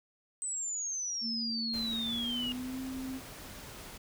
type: exponential sweep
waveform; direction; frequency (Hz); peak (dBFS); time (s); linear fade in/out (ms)
sine; down; 8180 to 2835; -33; 0.42-2.52; 0
type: tone with pitch glide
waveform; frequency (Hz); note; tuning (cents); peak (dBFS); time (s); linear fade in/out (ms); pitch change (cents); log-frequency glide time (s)
sine; 227.9 to 261.8; A#3 to C4; -39 to +1; -36; 1.21-3.21; 50; +240; 2.02-2.8
type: noise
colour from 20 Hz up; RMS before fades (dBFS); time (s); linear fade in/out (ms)
pink; -47; 1.73-3.98; 10
effects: none